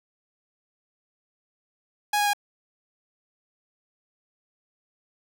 sawtooth tone with pitch steps, 830 / 824.3 / 818.6 Hz, G#5 / G#5 / G#5, -1 / -13 / -25 cents, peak -17 dBFS, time 2.13-2.334 s, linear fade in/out 5 ms, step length 68 ms, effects none

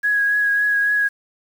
sine tone with vibrato, 1661.2 Hz, G#6, in tune, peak -15 dBFS, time 0.03-1.09 s, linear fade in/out 20 ms, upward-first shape triangle, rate 3.6 Hz, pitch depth 20 cents each way, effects 7-bit

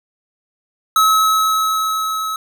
square tone with level ramp, 1289 Hz, E6, 39 cents flat, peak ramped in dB -10 to -21 dBFS, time 0.96-2.36 s, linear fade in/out 2 ms, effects none

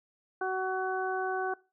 harmonic tone, 375 Hz, F#4, 23 cents sharp, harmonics 1 / 2 / 3 / 4, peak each -33 / -33 / -39 / -35 dBFS, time 0.41-1.54 s, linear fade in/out 5 ms, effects noise-tail reverb RT60 0.3 s tail -22 dB re dry

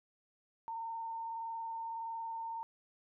sine tone with frequency modulation, 910 Hz, A#5, 42 cents flat, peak -38 dBFS, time 0.68-2.63 s, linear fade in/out 0 ms, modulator 21.6 Hz, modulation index 0.52, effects none

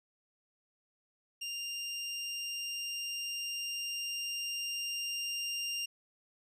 25% pulse tone with level ramp, 2794 Hz, F7, in tune, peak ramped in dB -33 to -30 dBFS, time 1.41-5.86 s, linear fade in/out 10 ms, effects resampled to 32000 Hz

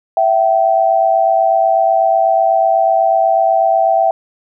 sine tone pair together, 661.9 / 770 Hz, E5 / G5, +7 / -31 cents, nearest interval minor third, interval 262 cents, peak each -12 dBFS, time 0.17-4.11 s, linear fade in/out 2 ms, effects none

